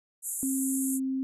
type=band-pass noise; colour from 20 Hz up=white; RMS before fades=-34 dBFS; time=0.22-1 s; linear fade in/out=50 ms; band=7000 to 12000 Hz; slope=96 dB/octave
type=tone with pitch glide; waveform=sine; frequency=267.4 to 264.6 Hz; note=C4 to C4; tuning=+38 to +20 cents; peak=-27 dBFS; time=0.43-1.23 s; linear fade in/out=0 ms; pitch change=-18 cents; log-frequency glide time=0.8-1.05 s
effects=none